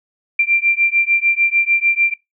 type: beating tone pair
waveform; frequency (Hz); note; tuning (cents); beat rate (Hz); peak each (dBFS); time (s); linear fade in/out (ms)
sine; 2363 / 2369.7; D7 / D7; +10 / +15; 6.7; -15; 0.39-2.14; 5
effects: noise-tail reverb RT60 0.2 s tail -25 dB re dry